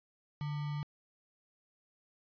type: tone with sample-and-hold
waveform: sine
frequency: 146.83 Hz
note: D3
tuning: in tune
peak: -34 dBFS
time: 0.41-0.83 s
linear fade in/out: 0 ms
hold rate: 1050 Hz
effects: resampled to 11025 Hz